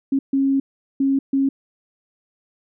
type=tone bursts at uneven times; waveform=sine; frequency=272.4 Hz; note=C#4; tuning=30 cents flat; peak=-15 dBFS; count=4; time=0.12-0.19 / 0.33-0.6 / 1-1.19 / 1.33-1.49 s; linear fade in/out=5 ms; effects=none